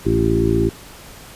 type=harmonic tone with a mistuned harmonic; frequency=56.4 Hz; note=A1; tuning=44 cents sharp; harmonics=1 / 2 / 3 / 4 / 5 / 6 / 7; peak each=-23 / -21 / -25 / -24 / -24 / -19 / -20 dBFS; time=0.05-0.7 s; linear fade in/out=20 ms; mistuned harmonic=7; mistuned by=-20 cents; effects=pink hiss -40 dBFS RMS until 1.35 s + resampled to 32000 Hz